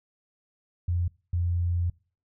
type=tone pair in turn; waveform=sine; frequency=87.3 / 86.98 Hz; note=F2 / F2; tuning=0 / -6 cents; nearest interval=unison; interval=6 cents; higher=first; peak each=-23 dBFS; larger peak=neither; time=0.88-1.08 / 1.33-1.9 s; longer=second; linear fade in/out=5 ms; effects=noise-tail reverb RT60 0.4 s tail -24 dB re dry